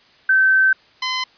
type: tone pair in turn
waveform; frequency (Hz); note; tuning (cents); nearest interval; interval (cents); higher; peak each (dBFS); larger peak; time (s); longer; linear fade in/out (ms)
sine / 10% pulse; 1543 / 1024.4; G6 / C6; -28 / -37; perfect fifth; 709; first; -11; neither; 0.29-0.73 / 1.02-1.24; first; 5
effects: white hiss -52 dBFS RMS until 1.37 s + resampled to 11025 Hz